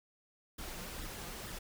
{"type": "noise with flanger", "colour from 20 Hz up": "pink", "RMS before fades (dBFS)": -44, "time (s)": [0.58, 1.59], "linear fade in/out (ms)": 10, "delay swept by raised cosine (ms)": [0.56, 5.86], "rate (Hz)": 2.2, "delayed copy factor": 0.5, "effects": []}